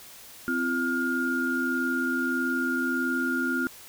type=tone cluster; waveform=sine; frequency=258 / 339.6 / 1416 Hz; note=C4 / F4 / F6; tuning=-24 / -48 / +23 cents; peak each=-28 / -32 / -27 dBFS; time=0.48-3.67 s; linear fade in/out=0 ms; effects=white hiss -47 dBFS RMS until 3.88 s